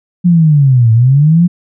sine linear two-way sweep, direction down then up, 179.8 to 110 to 179.8 Hz, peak -4 dBFS, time 0.24-1.48 s, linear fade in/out 20 ms, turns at 0.92 s, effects none

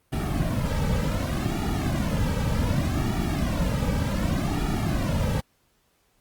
brown noise with flanger, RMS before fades -25 dBFS, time 0.12-5.41 s, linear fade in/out 10 ms, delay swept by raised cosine 1.9 to 2.86 ms, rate 0.66 Hz, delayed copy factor -0.95, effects pink hiss -67 dBFS RMS until 6.2 s + Opus 32 kbps

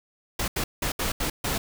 pink noise bursts at uneven times, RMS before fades -27 dBFS, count 6, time 0.39-0.48 / 0.56-0.64 / 0.82-0.92 / 0.99-1.12 / 1.2-1.3 / 1.44-1.58 s, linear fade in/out 5 ms, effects none

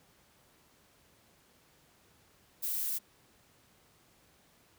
violet noise, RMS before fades -34 dBFS, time 2.62-2.99 s, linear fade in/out 20 ms, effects pink hiss -65 dBFS RMS until 4.78 s + high-pass 60 Hz 12 dB/octave

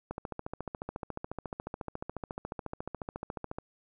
click train, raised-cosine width 1 ms, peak -22 dBFS, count 50, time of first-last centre 0.11-3.585 s, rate 14.1 Hz, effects none

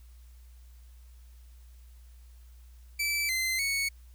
sawtooth tone with pitch steps, 2317 / 2067 / 2217 Hz, D7 / C7 / C#7, -24 / -22 / 0 cents, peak -24 dBFS, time 2.99-3.89 s, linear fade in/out 10 ms, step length 300 ms, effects added 60 Hz sine -49 dBFS peak until 4.14 s + white hiss -66 dBFS RMS until 4.14 s

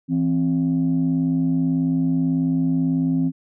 sine tone pair together, 164.81 / 263.1 Hz, E3 / C4, 0 / +10 cents, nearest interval minor sixth, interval 810 cents, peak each -20 / -18 dBFS, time 0.08-3.32 s, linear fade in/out 50 ms, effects tanh soft clip ceiling -12 dBFS

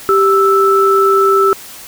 sine tone pair together, 391.8 / 1318 Hz, G4 / E6, -1 / -1 cents, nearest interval octave + major sixth, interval 2100 cents, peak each -10 dBFS, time 0.09-1.53 s, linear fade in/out 0 ms, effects white hiss -33 dBFS RMS until 1.87 s

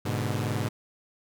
sawtooth chord, G# diminished, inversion none, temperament equal, 103.83 / 123.47 / 146.83 Hz, G#2 / B2 / D3, 0 / 0 / 0 cents, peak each -26 / -27 / -30 dBFS, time 0.05-0.69 s, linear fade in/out 10 ms, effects none

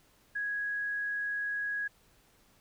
sine tone, 1661.2 Hz, G#6, in tune, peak -31 dBFS, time 0.35-1.88 s, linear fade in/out 10 ms, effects pink hiss -65 dBFS RMS until 2.6 s

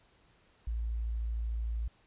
sine tone, 56.6 Hz, A1, 50 cents sharp, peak -31 dBFS, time 0.67-1.88 s, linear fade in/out 5 ms, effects pink hiss -66 dBFS RMS until 2.06 s + resampled to 8000 Hz

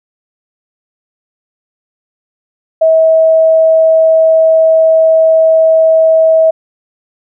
sine tone, 644 Hz, E5, 41 cents flat, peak -4 dBFS, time 2.81-6.51 s, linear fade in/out 10 ms, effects none

